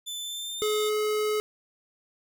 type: tone with pitch glide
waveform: sawtooth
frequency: 3520 to 3636 Hz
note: A7 to A#7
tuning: 0 to -44 cents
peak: -30 dBFS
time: 0.06-0.9 s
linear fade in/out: 20 ms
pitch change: +56 cents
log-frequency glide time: 0.2-0.72 s
type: tone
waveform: square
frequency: 425.5 Hz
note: G#4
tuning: 42 cents sharp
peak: -25 dBFS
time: 0.62-1.4 s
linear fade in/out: 0 ms
effects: none